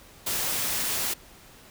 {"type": "noise", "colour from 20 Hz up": "white", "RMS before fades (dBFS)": -28, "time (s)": [0.26, 1.14], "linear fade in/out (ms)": 10, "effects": ["pink hiss -51 dBFS RMS until 1.7 s"]}